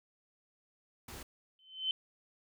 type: noise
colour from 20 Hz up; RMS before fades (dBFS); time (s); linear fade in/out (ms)
pink; -47; 1.08-1.23; 5
type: tone with exponential growth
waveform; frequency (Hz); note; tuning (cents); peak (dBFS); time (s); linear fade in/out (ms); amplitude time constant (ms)
sine; 3066; G7; -39; -27; 1.59-1.91; 1; 69
effects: none